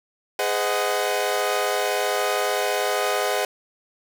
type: chord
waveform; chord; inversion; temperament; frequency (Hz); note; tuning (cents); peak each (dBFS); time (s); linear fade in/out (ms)
sawtooth; Ab dominant seventh; none; equal with one note detuned; 415.3 / 510.7 / 622.3 / 740; Ab4 / C5 / Eb5 / Gb5; 0 / -42 / 0 / 0; -23; 0.39-3.45; 2
effects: none